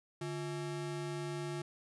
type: ring-modulated tone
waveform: square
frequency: 248.5 Hz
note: B3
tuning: 11 cents sharp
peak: -35 dBFS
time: 0.21-1.62 s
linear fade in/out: 5 ms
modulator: 102 Hz
effects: resampled to 24000 Hz